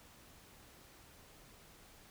silence, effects pink hiss -60 dBFS RMS until 2.1 s

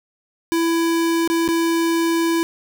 square tone with dropouts, 332.5 Hz, E4, 15 cents sharp, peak -17 dBFS, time 0.52-2.43 s, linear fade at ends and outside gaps 0 ms, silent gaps 1.276-1.3 / 1.478-1.487 s, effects none

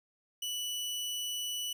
sawtooth tone, 2960 Hz, F#7, in tune, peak -31 dBFS, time 0.42-1.73 s, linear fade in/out 5 ms, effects none

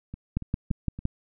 two click trains, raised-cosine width 5 ms, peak -24 / -13 dBFS, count 4 / 5, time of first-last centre 0.14-0.99 / 0.37-1.054 s, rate 3.53 / 5.85 Hz, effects none

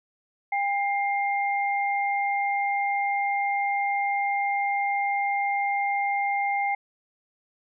sine tone pair together, 801 / 2111 Hz, G5 / C7, +37 / +15 cents, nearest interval octave + perfect fourth, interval 1678 cents, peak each -24 / -28 dBFS, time 0.52-6.75 s, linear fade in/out 5 ms, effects none

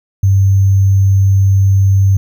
sine tone with sample-and-hold, 97.3 Hz, G2, 12 cents flat, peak -6 dBFS, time 0.23-2.17 s, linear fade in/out 5 ms, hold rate 6300 Hz, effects none

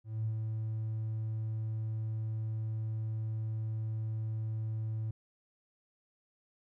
triangle tone with ADSR envelope, 110 Hz, A2, in tune, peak -26 dBFS, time 0.04-5.11 s, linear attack 220 ms, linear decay 70 ms, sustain -4 dB, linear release 5 ms, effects tanh soft clip ceiling -28 dBFS

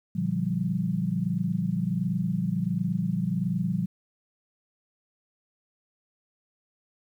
sine chord, G minor seventh, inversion first, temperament equal with one note detuned, 118.3 / 146.83 / 174.61 / 196 Hz, Bb2 / D3 / F3 / G3, +26 / 0 / 0 / 0 cents, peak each -33 / -33 / -27 / -30 dBFS, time 0.15-3.86 s, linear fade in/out 10 ms, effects 10-bit

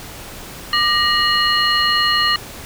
sine tone cluster, 1197 / 1877 / 2905 / 4231 Hz, D6 / A#6 / F#7 / C8, +33 / +11 / -32 / +19 cents, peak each -19 dBFS, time 0.73-2.36 s, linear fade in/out 2 ms, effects pink hiss -34 dBFS RMS until 2.65 s

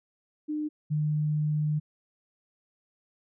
sine tone pair in turn, 302.6 / 151.3 Hz, D#4 / D#3, -48 / -48 cents, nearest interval octave, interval 1200 cents, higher first, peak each -28 / -24 dBFS, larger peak second, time 0.48-0.69 / 0.9-1.8 s, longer second, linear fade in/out 20 ms, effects none

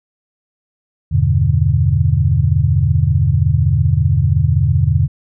sine chord, E minor seventh, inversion none, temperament equal, 82.41 / 98 / 123.47 / 146.83 Hz, E2 / G2 / B2 / D3, 0 / 0 / 0 / 0 cents, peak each -16 dBFS, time 1.11-5.08 s, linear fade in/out 20 ms, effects none

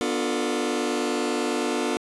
sawtooth chord, B half-diminished seventh, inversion none, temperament just, 246.9 / 296.3 / 355.6 / 444.5 Hz, B3 / D4 / F4 / A4, 0 / +15 / +31 / +18 cents, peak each -25 dBFS, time 0.01-1.97 s, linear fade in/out 0 ms, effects resampled to 24000 Hz

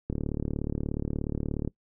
click train, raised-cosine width 3 ms, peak -17 dBFS, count 59, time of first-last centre 0.1-1.676 s, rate 36.8 Hz, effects noise-tail reverb RT60 0.1 s tail -22 dB re dry

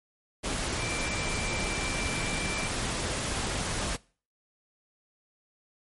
sine tone in noise, 2349 Hz, D7, in tune, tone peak -36 dBFS, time 0.78-2.69 s, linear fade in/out 20 ms, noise pink, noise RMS -31 dBFS, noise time 0.43-3.97 s, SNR -8 dB, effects noise-tail reverb RT60 0.4 s tail -22 dB re dry + MP3 48 kbps

